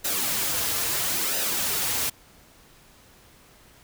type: noise with flanger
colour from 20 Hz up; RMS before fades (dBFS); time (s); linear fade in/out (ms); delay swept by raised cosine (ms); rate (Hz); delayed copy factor
white; -26; 0.04-2.1; 10; 0.89 to 5.59; 0.75; -0.55
effects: pink hiss -54 dBFS RMS until 3.83 s